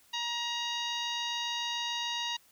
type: harmonic tone with a mistuned harmonic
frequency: 947 Hz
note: A#5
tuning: 27 cents sharp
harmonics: 1 / 2 / 3 / 4 / 5 / 6 / 7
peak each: -38 / -41 / -37 / -36 / -44 / -47 / -47 dBFS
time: 0.13-2.37 s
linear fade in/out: 10 ms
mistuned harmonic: 7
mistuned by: -45 cents
effects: white hiss -63 dBFS RMS until 2.51 s